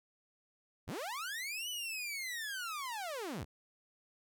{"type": "linear two-way sweep", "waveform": "sawtooth", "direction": "up then down", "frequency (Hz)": [39.22, 3012, 44.62], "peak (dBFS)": -35, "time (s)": [0.87, 3.45], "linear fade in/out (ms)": 20, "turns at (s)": 1.69, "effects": []}